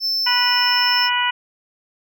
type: tone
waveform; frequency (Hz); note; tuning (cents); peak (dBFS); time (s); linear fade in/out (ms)
triangle; 5300; E8; +9; -17; 0-1.1; 50
type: harmonic tone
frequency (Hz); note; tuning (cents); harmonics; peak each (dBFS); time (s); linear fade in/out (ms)
490; B4; -14; 2 / 3 / 4 / 5 / 6; -21 / -24 / -24 / -26 / -22; 0.26-1.31; 10
effects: none